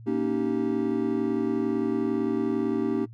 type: chord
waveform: triangle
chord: Eb dominant seventh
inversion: second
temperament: just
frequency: 233.3 / 280 / 311.1 / 388.9 Hz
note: Bb3 / Db4 / Eb4 / G4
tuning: +2 / +18 / 0 / -14 cents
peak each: -27 dBFS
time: 0.06-3.06 s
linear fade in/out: 20 ms
effects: noise-tail reverb RT60 0.1 s tail -20 dB re dry + added 114 Hz sine -42 dBFS peak until 3.13 s